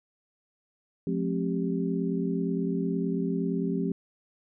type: tone cluster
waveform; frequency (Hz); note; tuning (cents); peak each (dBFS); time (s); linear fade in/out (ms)
sine; 177.2 / 215.2 / 265.8 / 393; F3 / A3 / C4 / G4; +25 / -38 / +27 / +4; -29 / -33 / -31 / -33; 1.07-3.92; 2
effects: none